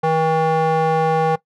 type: tone with band-pass filter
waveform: square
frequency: 160 Hz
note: D#3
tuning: 49 cents sharp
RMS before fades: -17 dBFS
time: 0.03-1.36 s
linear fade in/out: 10 ms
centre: 720 Hz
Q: 2
effects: noise-tail reverb RT60 0.1 s tail -19 dB re dry